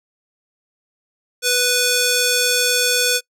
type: tone with band-pass filter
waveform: square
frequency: 493.9 Hz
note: B4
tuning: in tune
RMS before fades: -17 dBFS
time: 1.42-3.21 s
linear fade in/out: 50 ms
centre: 6800 Hz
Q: 0.67
effects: noise-tail reverb RT60 0.1 s tail -24 dB re dry